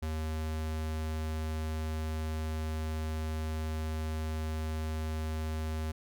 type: tone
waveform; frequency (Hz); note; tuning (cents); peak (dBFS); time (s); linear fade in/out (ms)
square; 78.6; D#2; +18; -33; 0.02-5.92; 10
effects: none